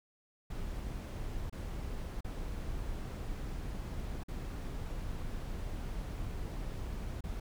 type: noise with dropouts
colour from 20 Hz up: brown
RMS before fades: -39 dBFS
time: 0.5-7.4 s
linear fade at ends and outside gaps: 5 ms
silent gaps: 1.498-1.525 / 2.208-2.244 / 4.235-4.283 / 7.208-7.238 s
effects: none

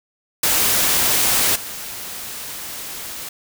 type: noise with level steps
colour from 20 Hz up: white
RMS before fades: -17 / -31 dBFS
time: 0.43-3.29 s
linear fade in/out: 5 ms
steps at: 1.55 s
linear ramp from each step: 10 ms
effects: none

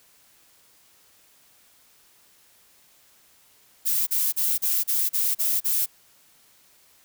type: noise bursts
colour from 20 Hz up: violet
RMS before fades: -23 dBFS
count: 8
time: 3.85-5.862 s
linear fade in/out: 20 ms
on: 220 ms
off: 36 ms
effects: white hiss -58 dBFS RMS until 7.04 s

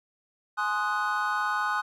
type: chord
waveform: triangle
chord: Ab dominant seventh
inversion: none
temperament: equal with one note detuned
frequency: 840.7 / 1046.5 / 1244.5 / 1480 Hz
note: Ab5 / C6 / Eb6 / Gb6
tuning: +21 / 0 / 0 / 0 cents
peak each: -30 / -31 / -28 / -28 dBFS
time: 0.57-1.82 s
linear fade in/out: 20 ms
effects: none

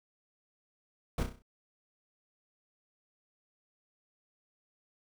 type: noise with echo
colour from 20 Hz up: brown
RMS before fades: -30 dBFS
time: 1.18-1.23 s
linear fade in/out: 2 ms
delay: 32 ms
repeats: 6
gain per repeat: -6 dB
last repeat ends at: 1.422 s
effects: none

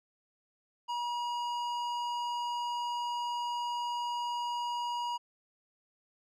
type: tone with hard clipping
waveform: sine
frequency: 959 Hz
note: A#5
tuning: 49 cents sharp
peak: -34 dBFS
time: 0.88-5.18 s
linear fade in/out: 20 ms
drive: 11 dB
effects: resampled to 32000 Hz

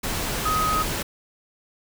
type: tone in noise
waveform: sine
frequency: 1260 Hz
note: D#6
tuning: 21 cents sharp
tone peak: -21 dBFS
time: 0.45-0.83 s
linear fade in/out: 10 ms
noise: pink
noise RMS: -27 dBFS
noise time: 0.03-1.03 s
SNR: +3 dB
effects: none

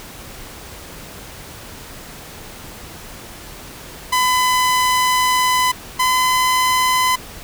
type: tone pair in turn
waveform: sawtooth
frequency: 1007 / 1015.2 Hz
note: B5 / B5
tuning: +33 / +47 cents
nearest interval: unison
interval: 14 cents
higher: second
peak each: -10 dBFS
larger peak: neither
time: 4.12-5.72 / 5.99-7.16 s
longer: first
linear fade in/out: 10 ms
effects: pink hiss -36 dBFS RMS until 7.43 s

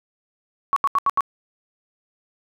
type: tone bursts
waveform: sine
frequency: 1116 Hz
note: C#6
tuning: 11 cents sharp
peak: -15 dBFS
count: 5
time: 0.73-1.207 s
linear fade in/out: 0 ms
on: 33 ms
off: 78 ms
effects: none

